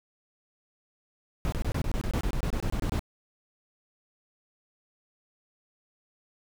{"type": "noise bursts", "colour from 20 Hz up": "brown", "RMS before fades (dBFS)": -28, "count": 16, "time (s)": [1.45, 2.993], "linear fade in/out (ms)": 0, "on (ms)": 73, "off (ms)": 25, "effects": []}